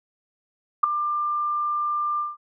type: tone with ADSR envelope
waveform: sine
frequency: 1192 Hz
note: D6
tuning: 25 cents sharp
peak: -9 dBFS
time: 0.83-2.37 s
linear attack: 9 ms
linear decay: 6 ms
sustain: -13 dB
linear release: 180 ms
effects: none